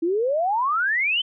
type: exponential sweep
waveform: sine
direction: up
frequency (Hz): 319.4 to 3136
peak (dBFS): -19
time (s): 0.02-1.22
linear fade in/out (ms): 10
effects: none